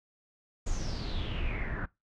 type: noise with low-pass filter sweep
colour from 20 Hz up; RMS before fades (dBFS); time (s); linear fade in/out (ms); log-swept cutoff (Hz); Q
brown; -33; 0.66-1.86; 10; 7100 to 1500; 7.6
effects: noise-tail reverb RT60 0.2 s tail -21 dB re dry